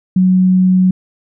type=tone; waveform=sine; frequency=185 Hz; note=F#3; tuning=in tune; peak=-7 dBFS; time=0.16-0.91 s; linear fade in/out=5 ms; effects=none